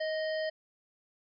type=harmonic tone with a mistuned harmonic; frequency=622.3 Hz; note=D#5; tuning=in tune; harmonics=1 / 3 / 5 / 7 / 8; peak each=-31 / -39 / -46 / -49 / -47 dBFS; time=0-0.5 s; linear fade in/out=10 ms; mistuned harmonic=1; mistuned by=+16 cents; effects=none